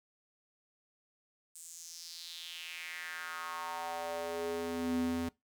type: tone with high-pass filter sweep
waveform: square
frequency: 84 Hz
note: E2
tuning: 33 cents sharp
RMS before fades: -39 dBFS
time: 1.55-5.29 s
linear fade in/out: 5 ms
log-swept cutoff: 8400 to 180 Hz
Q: 3.6
effects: noise-tail reverb RT60 0.2 s tail -22 dB re dry